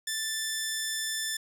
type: tone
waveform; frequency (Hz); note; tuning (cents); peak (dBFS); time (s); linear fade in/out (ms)
10% pulse; 1763; A6; +3; -21; 0.07-1.37; 5
effects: none